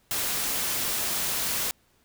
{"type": "noise", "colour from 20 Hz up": "white", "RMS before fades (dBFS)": -28, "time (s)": [0.11, 1.71], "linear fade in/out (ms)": 0, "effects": ["pink hiss -65 dBFS RMS until 2.04 s"]}